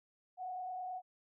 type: tone with frequency modulation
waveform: sine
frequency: 736 Hz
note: F#5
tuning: 9 cents flat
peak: -39 dBFS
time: 0.37-1.02 s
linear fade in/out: 50 ms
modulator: 29.3 Hz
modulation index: 0.58
effects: none